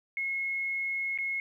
sine tone with dropouts, 2170 Hz, C#7, 37 cents flat, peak -29 dBFS, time 0.17-1.4 s, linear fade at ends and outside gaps 1 ms, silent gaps 1.176-1.186 s, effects 11-bit

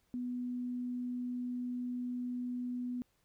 sine tone, 246.9 Hz, B3, in tune, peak -35 dBFS, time 0.14-3.02 s, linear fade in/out 0 ms, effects pink hiss -75 dBFS RMS until 3.24 s

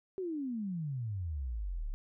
sine exponential sweep, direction down, 390.2 to 32.7 Hz, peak -34 dBFS, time 0.18-1.94 s, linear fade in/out 0 ms, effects none

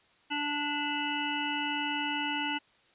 harmonic tone with a mistuned harmonic, 293.1 Hz, D4, 3 cents flat, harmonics 1 / 3 / 5 / 7 / 9 / 10, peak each -36 / -35 / -38 / -40 / -37 / -36 dBFS, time 0.3-2.59 s, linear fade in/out 20 ms, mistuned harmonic 7, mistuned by -25 cents, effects white hiss -64 dBFS RMS until 2.94 s + resampled to 8000 Hz

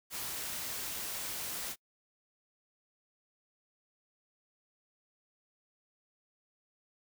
white noise, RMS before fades -39 dBFS, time 0.1-1.76 s, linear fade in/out 50 ms, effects noise-tail reverb RT60 0.1 s tail -26 dB re dry

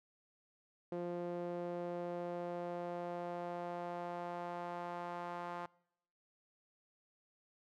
sawtooth tone with band-pass filter sweep, 174.61 Hz, F3, in tune, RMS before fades -42 dBFS, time 0.92-5.66 s, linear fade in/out 2 ms, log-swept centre 440 to 950 Hz, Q 1.9, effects noise-tail reverb RT60 0.8 s tail -24 dB re dry

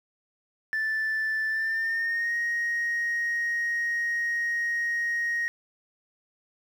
sine tone with pitch glide, 1760 to 1875.5 Hz, A6 to A#6, 0 to +10 cents, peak -23 dBFS, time 0.73-5.48 s, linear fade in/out 0 ms, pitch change +110 cents, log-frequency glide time 1.49-2.35 s, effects tanh soft clip ceiling -23 dBFS + 9-bit

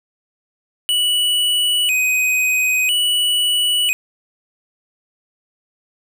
square tone with vibrato, 2719 Hz, F7, 47 cents flat, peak -15 dBFS, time 0.89-3.93 s, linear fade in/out 0 ms, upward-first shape square, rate 0.5 Hz, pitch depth 140 cents each way, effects none

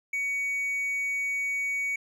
triangle tone, 2250 Hz, C#7, 25 cents sharp, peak -25 dBFS, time 0.13-1.96 s, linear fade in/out 5 ms, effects none

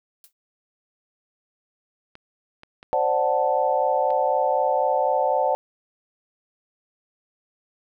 blue noise with exponential decay, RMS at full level -44 dBFS, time 0.24-0.33 s, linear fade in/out 1 ms, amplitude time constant 19 ms
clicks, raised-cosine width 0.3 ms, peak -27 dBFS, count 5, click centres 2.154 / 2.634 / 2.829 / 2.932 / 4.105 s
sine chord, D dominant seventh, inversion third, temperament equal, 523.3 / 587.3 / 740 / 880 Hz, C5 / D5 / F#5 / A5, 0 / 0 / 0 / 0 cents, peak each -24 dBFS, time 2.93-5.55 s, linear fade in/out 0 ms
effects none

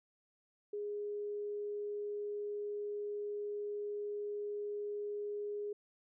sine tone, 413.3 Hz, G#4, 8 cents flat, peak -37 dBFS, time 0.73-5.73 s, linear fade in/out 5 ms, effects none

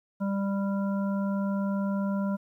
harmonic tone, 197.7 Hz, G3, 15 cents sharp, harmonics 1 / 3 / 5 / 7, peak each -26 / -36 / -40 / -43 dBFS, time 0.2-2.37 s, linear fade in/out 20 ms, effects 11-bit

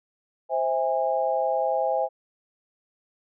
sine chord, C augmented, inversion none, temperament just, 523.3 / 654.1 / 817.6 Hz, C5 / E5 / G#5, 0 / -14 / -27 cents, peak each -26 dBFS, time 0.49-2.09 s, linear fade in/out 50 ms, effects none

